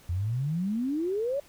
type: exponential sweep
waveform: sine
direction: up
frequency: 83 to 585 Hz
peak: -26 dBFS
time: 0.09-1.4 s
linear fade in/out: 5 ms
effects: pink hiss -56 dBFS RMS until 1.48 s